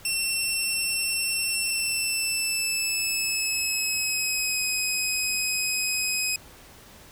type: tone with pitch glide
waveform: 15% pulse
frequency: 2705 to 2524 Hz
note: E7 to D#7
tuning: +44 to +24 cents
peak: -17 dBFS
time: 0.05-6.36 s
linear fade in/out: 2 ms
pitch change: -120 cents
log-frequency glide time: 1.5-4.63 s
effects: pink hiss -49 dBFS RMS until 7.11 s